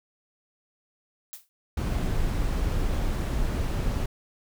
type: noise with exponential decay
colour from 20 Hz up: blue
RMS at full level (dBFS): -36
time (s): 1.33-1.49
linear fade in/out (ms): 0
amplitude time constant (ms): 33
type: noise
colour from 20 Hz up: brown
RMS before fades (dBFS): -26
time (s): 1.77-4.06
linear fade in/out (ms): 5
effects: none